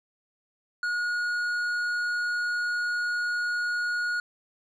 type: tone with tanh clipping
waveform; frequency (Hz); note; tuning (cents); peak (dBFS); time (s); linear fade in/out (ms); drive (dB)
sine; 1445; F#6; -41; -27; 0.83-4.2; 2; 8
effects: none